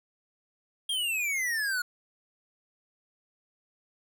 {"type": "exponential sweep", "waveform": "square", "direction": "down", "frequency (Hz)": [3274, 1426], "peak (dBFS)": -28, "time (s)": [0.89, 1.82], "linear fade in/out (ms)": 5, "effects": []}